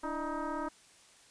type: tone with frequency modulation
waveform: sine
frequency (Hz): 329.6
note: E4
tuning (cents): 0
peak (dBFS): -33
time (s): 0.03-0.69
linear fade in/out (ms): 10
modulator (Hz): 311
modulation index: 3.4
effects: white hiss -60 dBFS RMS until 1.3 s + resampled to 22050 Hz